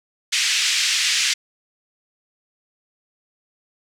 pink band-pass noise, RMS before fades -20 dBFS, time 0.32-1.34 s, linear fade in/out 10 ms, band 2100 to 7300 Hz, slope 24 dB/octave, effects none

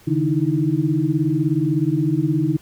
sine tone cluster, 140.1 / 156.6 / 305.3 / 324.6 Hz, C#3 / D#3 / D#4 / E4, +19 / +11 / -33 / -27 cents, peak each -22 dBFS, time 0.07-2.57 s, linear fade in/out 10 ms, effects pink hiss -50 dBFS RMS until 2.61 s

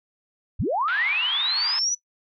sine linear sweep, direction up, 35.43 to 6000 Hz, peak -21 dBFS, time 0.59-1.95 s, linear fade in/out 10 ms
pink band-pass noise, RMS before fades -34 dBFS, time 0.88-1.79 s, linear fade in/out 0 ms, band 880 to 3800 Hz, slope 48 dB/octave
effects noise-tail reverb RT60 0.1 s tail -17 dB re dry

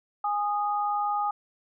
sine tone pair together, 825 / 1237.7 Hz, G#5 / D#6, -12 / -9 cents, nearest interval perfect fifth, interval 703 cents, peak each -26 / -29 dBFS, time 0.24-1.31 s, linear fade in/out 5 ms, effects none

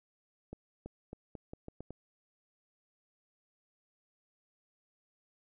accelerating click train, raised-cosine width 2 ms, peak -30 dBFS, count 8, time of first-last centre 0.53-1.906 s, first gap 330 ms, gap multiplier 0.82, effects none

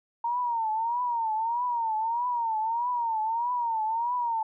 sine tone with vibrato, 925 Hz, A#5, 14 cents flat, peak -25 dBFS, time 0.24-4.43 s, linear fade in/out 5 ms, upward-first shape triangle, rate 1.6 Hz, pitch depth 130 cents each way, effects none

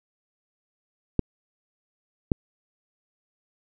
clicks, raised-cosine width 3 ms, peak -7 dBFS, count 2, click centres 1.193 / 2.318 s, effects none

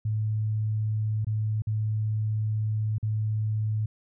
sine tone with dropouts, 108 Hz, A2, 32 cents flat, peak -24 dBFS, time 0.05-3.86 s, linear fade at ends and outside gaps 5 ms, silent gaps 1.247-1.268 / 1.621-1.67 / 2.983-3.028 s, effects none

